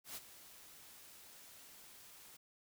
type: noise with ADSR envelope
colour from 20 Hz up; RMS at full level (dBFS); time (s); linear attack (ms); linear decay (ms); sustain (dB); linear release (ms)
white; -45; 0.04-2.37; 120; 36; -13; 8
effects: none